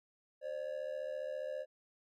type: ring-modulated tone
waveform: triangle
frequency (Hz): 562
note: C#5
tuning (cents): +24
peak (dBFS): -33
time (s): 0.41-1.66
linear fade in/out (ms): 50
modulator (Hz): 37.4
effects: none